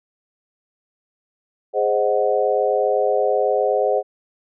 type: chord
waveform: sine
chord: Ab dominant seventh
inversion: none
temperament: equal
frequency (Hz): 415.3 / 523.3 / 622.3 / 740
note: Ab4 / C5 / Eb5 / Gb5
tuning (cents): 0 / 0 / 0 / 0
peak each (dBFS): -21 / -20 / -22 / -23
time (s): 1.73-4.03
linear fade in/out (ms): 50
effects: none